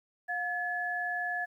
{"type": "tone pair together", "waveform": "sine", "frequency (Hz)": [713.2, 1712], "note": ["F5", "A6"], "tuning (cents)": [36, -48], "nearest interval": "octave + minor third", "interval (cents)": 1516, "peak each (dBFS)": [-35, -32], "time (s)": [0.28, 1.46], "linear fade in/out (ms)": 20, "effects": ["11-bit"]}